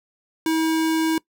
square tone, 321.1 Hz, E4, 45 cents flat, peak -19 dBFS, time 0.46-1.18 s, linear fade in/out 2 ms, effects noise-tail reverb RT60 0.1 s tail -22 dB re dry

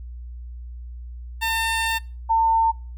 15% pulse / sine tone pair in turn, 902 / 902 Hz, A5 / A5, +43 / +43 cents, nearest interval unison, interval 0 cents, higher neither, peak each -15 dBFS, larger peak neither, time 1.41-1.99 / 2.29-2.72 s, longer first, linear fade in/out 20 ms, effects noise-tail reverb RT60 0.4 s tail -25 dB re dry + added 60 Hz sine -33 dBFS peak until 2.97 s

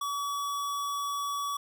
square tone, 1138 Hz, C#6, 45 cents sharp, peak -31 dBFS, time 0.01-1.57 s, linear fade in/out 5 ms, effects none

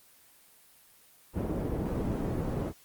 white low-pass noise, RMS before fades -32 dBFS, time 1.33-2.73 s, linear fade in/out 50 ms, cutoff 330 Hz, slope 12 dB/octave, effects white hiss -59 dBFS RMS until 2.84 s + Opus 24 kbps

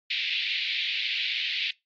pink band-pass noise, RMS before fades -29 dBFS, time 0.1-1.71 s, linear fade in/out 5 ms, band 2200 to 4100 Hz, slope 48 dB/octave, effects noise-tail reverb RT60 0.2 s tail -22 dB re dry + AAC 48 kbps

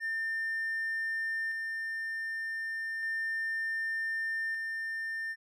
triangle tone with tremolo, 1800 Hz, A6, 39 cents sharp, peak -28 dBFS, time 0-5.36 s, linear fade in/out 50 ms, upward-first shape square, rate 0.33 Hz, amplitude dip 30%, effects tanh soft clip ceiling -26 dBFS

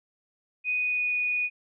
sine tone with pitch glide, 2489 to 2469 Hz, D#7 to D#7, 0 to -14 cents, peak -24 dBFS, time 0.64-1.5 s, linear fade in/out 50 ms, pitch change -14 cents, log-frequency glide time 0.75-1.15 s, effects none

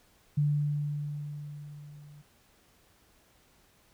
sine tone with level ramp, 146.83 Hz, D3, in tune, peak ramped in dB -22 to -49 dBFS, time 0.37-2.22 s, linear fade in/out 10 ms, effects pink hiss -64 dBFS RMS until 3.93 s

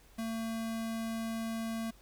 square tone, 225 Hz, A3, 39 cents sharp, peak -35 dBFS, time 0.18-1.91 s, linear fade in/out 10 ms, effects added 50 Hz sine -59 dBFS peak until 2.01 s + pink hiss -62 dBFS RMS until 2.01 s

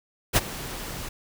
pink noise with ADSR envelope, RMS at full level -17 dBFS, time 0.33-1.09 s, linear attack 37 ms, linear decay 30 ms, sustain -18 dB, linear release 7 ms, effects none

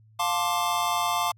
square chord, D minor seventh, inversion first, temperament just, 704.8 / 881 / 1057.2 / 1174.7 Hz, F5 / A5 / C6 / D6, +16 / +2 / +18 / 0 cents, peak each -30 dBFS, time 0.19-1.32 s, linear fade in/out 10 ms, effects added 109 Hz sine -53 dBFS peak until 1.37 s + AAC 64 kbps

